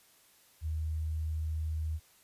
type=tone; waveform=sine; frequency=78.6 Hz; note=D#2; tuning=18 cents sharp; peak=-31 dBFS; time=0.61-2 s; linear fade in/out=50 ms; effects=white hiss -63 dBFS RMS until 2.23 s + resampled to 32000 Hz